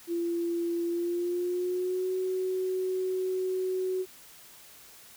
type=tone with pitch glide; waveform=sine; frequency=341.4 to 372.3 Hz; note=F4 to F#4; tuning=-39 to +11 cents; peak=-27 dBFS; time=0.07-4.06 s; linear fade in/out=50 ms; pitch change=+150 cents; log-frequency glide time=0.86-2.13 s; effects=white hiss -52 dBFS RMS until 5.16 s